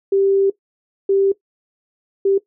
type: tone bursts at uneven times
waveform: sine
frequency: 392 Hz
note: G4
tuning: in tune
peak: -12 dBFS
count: 3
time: 0.12-0.5 / 1.09-1.32 / 2.25-2.38 s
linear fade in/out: 5 ms
effects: noise-tail reverb RT60 0.1 s tail -17 dB re dry